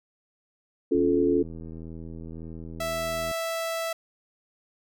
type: chord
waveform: sine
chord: Db augmented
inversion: none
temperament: equal with one note detuned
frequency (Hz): 277.2 / 349.2 / 434.4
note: Db4 / F4 / A4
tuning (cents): 0 / 0 / -22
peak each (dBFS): -24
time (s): 0.91-1.43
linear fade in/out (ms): 10
type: click train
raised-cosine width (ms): 3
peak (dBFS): -28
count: 194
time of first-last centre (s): 0.95-3.312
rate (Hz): 81.7
type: tone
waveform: sawtooth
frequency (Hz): 659.3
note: E5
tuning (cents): 0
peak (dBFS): -24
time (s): 2.8-3.93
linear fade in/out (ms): 5
effects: none